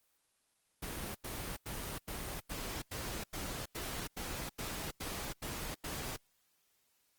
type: noise bursts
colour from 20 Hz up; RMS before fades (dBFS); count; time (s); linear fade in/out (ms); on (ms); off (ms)
pink; -41; 13; 0.82-6.166; 10; 330; 88
effects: white hiss -75 dBFS RMS until 7.18 s + Opus 24 kbps